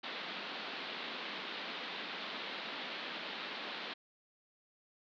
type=band-pass noise; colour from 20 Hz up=white; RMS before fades=-43 dBFS; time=0.03-3.94 s; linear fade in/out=10 ms; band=180 to 4100 Hz; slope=48 dB/octave; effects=none